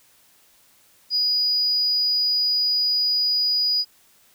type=tone; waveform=sine; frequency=4920 Hz; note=D#8; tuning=20 cents flat; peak=-17 dBFS; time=1.1-3.85 s; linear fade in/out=50 ms; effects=tanh soft clip ceiling -14 dBFS + white hiss -57 dBFS RMS until 4.34 s